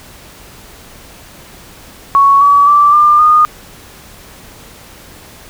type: tone with pitch steps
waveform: sine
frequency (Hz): 1112 / 1139.3 / 1167.3 / 1195.9 / 1225.3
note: C#6 / C#6 / D6 / D6 / D#6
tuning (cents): +5 / +47 / -11 / +31 / -27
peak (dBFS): -4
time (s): 2.15-3.45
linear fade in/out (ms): 0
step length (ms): 260
effects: pink hiss -37 dBFS RMS until 5.49 s